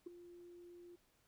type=tone with ADSR envelope; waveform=sine; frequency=349.2 Hz; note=F4; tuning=in tune; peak=-40 dBFS; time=0.06-0.96 s; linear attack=9 ms; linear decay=10 ms; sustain=-14 dB; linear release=10 ms; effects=tanh soft clip ceiling -40 dBFS + pink hiss -75 dBFS RMS until 1.27 s